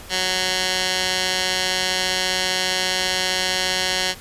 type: tone with band-pass filter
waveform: 15% pulse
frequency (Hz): 185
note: F#3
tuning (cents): 0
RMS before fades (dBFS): -22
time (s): 0.09-4.15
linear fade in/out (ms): 50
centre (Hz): 4100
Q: 1.1
effects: pink hiss -40 dBFS RMS until 4.2 s + resampled to 32000 Hz